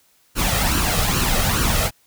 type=noise with flanger; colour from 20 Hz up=pink; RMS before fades=-19 dBFS; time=0.35-1.91 s; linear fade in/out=50 ms; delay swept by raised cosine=0.69 to 1.6 ms; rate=2.4 Hz; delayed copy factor=+0.6; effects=white hiss -59 dBFS RMS until 2.06 s